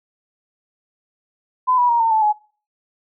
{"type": "tone with pitch steps", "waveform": "sine", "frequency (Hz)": [1012, 975.8, 941, 907.3, 874.9, 843.6], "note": ["B5", "B5", "A#5", "A#5", "A5", "G#5"], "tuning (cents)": [42, -21, 16, -47, -10, 27], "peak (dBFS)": -13, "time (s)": [1.67, 2.33], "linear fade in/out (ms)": 20, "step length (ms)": 110, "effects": ["noise-tail reverb RT60 0.4 s tail -22 dB re dry"]}